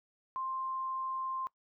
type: tone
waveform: sine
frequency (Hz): 1051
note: C6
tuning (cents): +7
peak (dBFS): -34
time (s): 0.36-1.47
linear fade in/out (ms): 0
effects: noise-tail reverb RT60 0.1 s tail -21 dB re dry